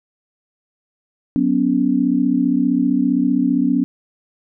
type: chord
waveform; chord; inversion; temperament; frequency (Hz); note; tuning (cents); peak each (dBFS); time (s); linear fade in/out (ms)
sine; F# suspended fourth; none; equal with one note detuned; 185 / 246.9 / 282.2; F#3 / B3 / C#4; 0 / 0 / +31; -22 / -17 / -17; 1.36-3.84; 0
effects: none